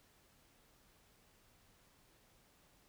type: silence
effects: pink hiss -69 dBFS RMS until 2.88 s